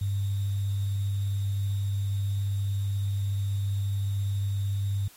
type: tone with sample-and-hold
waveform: sine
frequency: 99.2 Hz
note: G2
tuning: 21 cents sharp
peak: -25 dBFS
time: 0.01-5.08 s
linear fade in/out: 5 ms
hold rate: 3675 Hz
effects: white hiss -54 dBFS RMS until 5.16 s + AAC 48 kbps